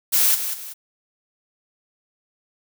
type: noise with echo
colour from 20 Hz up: blue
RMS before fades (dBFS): -17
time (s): 0.12-0.36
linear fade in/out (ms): 20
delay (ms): 190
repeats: 2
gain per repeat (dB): -9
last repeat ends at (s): 0.74
effects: none